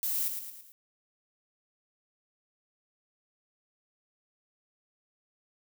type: noise with echo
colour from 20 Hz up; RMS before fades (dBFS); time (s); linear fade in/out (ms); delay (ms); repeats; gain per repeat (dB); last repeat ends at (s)
violet; -31; 0.03-0.28; 0; 110; 4; -6; 0.72
effects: none